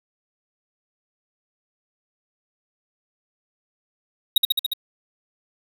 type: tone with echo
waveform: square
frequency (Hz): 3780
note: A#7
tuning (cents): +23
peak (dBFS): -12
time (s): 4.36-4.38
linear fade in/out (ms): 5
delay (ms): 71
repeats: 5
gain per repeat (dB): -2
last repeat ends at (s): 4.735
effects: none